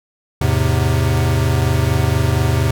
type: chord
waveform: square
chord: E augmented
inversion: none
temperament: equal with one note detuned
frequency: 82.41 / 106.31 / 130.81 Hz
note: E2 / G#2 / B#2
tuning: 0 / +41 / 0 cents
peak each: -19 / -19 / -18 dBFS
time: 0.41-2.71 s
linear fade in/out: 5 ms
effects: none